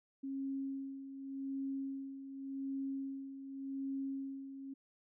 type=tone with tremolo; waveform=sine; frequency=271.6 Hz; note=C#4; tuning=35 cents flat; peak=-36 dBFS; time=0.23-4.74 s; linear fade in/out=10 ms; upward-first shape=sine; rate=0.87 Hz; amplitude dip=65%; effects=none